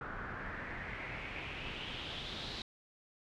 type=noise with low-pass filter sweep; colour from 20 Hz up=pink; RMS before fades=-43 dBFS; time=0.01-2.62 s; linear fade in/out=2 ms; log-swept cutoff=1400 to 4100 Hz; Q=4.4; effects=none